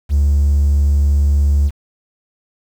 triangle tone, 71.7 Hz, D2, 41 cents flat, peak -7 dBFS, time 0.09-1.71 s, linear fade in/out 50 ms, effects tanh soft clip ceiling -5 dBFS + 7-bit

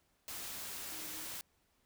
sine tone in noise, 314.3 Hz, D#4, 18 cents sharp, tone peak -55 dBFS, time 0.92-1.25 s, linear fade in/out 0 ms, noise white, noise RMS -44 dBFS, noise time 0.28-1.41 s, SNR -14 dB, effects pink hiss -75 dBFS RMS until 1.85 s

